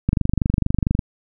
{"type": "click train", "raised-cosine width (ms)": 5, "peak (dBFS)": -5, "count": 23, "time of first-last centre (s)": [0.09, 0.992], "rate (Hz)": 24.4, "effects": []}